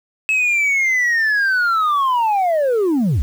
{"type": "linear sweep", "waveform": "sine", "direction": "down", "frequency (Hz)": [2600, 55], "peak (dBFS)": -11, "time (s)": [0.29, 3.22], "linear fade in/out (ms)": 0, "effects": ["tanh soft clip ceiling -13 dBFS", "7-bit"]}